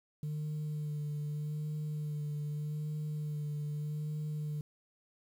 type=tone with vibrato; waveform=sine; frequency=150 Hz; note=D3; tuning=37 cents sharp; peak=-32 dBFS; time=0.23-4.61 s; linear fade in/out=2 ms; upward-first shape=sine; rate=0.82 Hz; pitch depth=23 cents each way; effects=tanh soft clip ceiling -33 dBFS + 10-bit